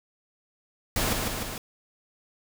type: noise with echo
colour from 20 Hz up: pink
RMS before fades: -26 dBFS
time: 0.96-1.13 s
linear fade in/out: 2 ms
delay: 150 ms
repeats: 3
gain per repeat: -3 dB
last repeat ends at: 1.58 s
effects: none